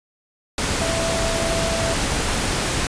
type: tone in noise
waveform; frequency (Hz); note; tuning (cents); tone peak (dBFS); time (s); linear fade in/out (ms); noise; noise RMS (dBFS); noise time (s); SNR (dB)
sine; 662; E5; +7; -24; 0.81-1.94; 2; pink; -22; 0.58-2.87; -5
effects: resampled to 22050 Hz